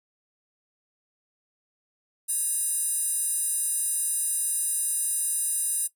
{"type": "tone with high-pass filter", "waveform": "square", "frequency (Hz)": 554.4, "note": "C#5", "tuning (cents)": 0, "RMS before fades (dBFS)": -27, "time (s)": [2.28, 5.88], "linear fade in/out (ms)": 20, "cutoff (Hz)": 9700, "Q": 6.5, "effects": ["noise-tail reverb RT60 0.1 s tail -17 dB re dry"]}